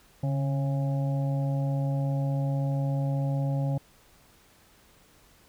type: harmonic tone with a mistuned harmonic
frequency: 136.9 Hz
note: C#3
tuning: 21 cents flat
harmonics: 1 / 2 / 4 / 5 / 6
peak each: -25 / -36 / -37 / -44 / -43 dBFS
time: 0.23-3.78 s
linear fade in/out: 5 ms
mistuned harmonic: 1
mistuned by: +48 cents
effects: pink hiss -59 dBFS RMS until 5.48 s